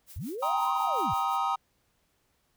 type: noise with tremolo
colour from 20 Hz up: blue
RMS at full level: -46 dBFS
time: 0.06-1.39 s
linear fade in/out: 50 ms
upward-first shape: triangle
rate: 5.6 Hz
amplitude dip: 95%
type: linear two-way sweep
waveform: sine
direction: up then down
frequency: 54.7 to 1105 to 63.5 Hz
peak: -33 dBFS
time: 0.16-1.14 s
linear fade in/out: 5 ms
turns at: 0.72 s
type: chord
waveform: triangle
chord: C minor seventh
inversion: second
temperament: just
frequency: 784.9 / 941.9 / 1046.5 / 1255.8 Hz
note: G5 / Bb5 / C6 / Eb6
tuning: +2 / +18 / 0 / +16 cents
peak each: -29 / -29 / -34 / -28 dBFS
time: 0.42-1.56 s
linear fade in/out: 10 ms
effects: pink hiss -72 dBFS RMS until 2.56 s